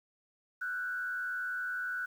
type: tone with frequency modulation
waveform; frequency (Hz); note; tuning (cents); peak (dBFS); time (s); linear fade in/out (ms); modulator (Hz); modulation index
sine; 1485; F#6; +6; -33; 0.61-2.06; 10; 101; 0.67
effects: 10-bit